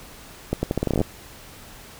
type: accelerating click train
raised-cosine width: 2 ms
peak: -8 dBFS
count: 13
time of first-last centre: 0.53-1.014 s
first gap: 100 ms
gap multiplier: 0.81
effects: pink hiss -44 dBFS RMS until 1.99 s